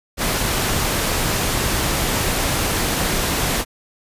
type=noise; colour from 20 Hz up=pink; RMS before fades=-20 dBFS; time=0.17-3.65 s; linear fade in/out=50 ms; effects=resampled to 32000 Hz